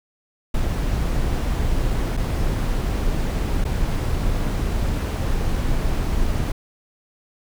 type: noise with dropouts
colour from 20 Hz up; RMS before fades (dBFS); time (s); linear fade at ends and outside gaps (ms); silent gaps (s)
brown; -21; 0.54-6.52; 5; 2.169-2.173 / 3.642-3.65
effects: none